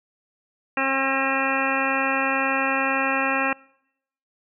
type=harmonic tone; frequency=268.9 Hz; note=C4; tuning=47 cents sharp; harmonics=1 / 2 / 3 / 4 / 5 / 6 / 7 / 9 / 10; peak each=-29 / -29 / -29 / -29 / -29 / -29 / -29 / -29 / -29 dBFS; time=0.77-3.53 s; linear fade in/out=2 ms; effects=noise-tail reverb RT60 0.8 s tail -26 dB re dry